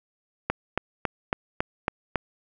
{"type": "click train", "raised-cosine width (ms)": 0.5, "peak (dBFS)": -8, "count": 7, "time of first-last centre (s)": [0.5, 2.157], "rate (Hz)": 3.62, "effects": []}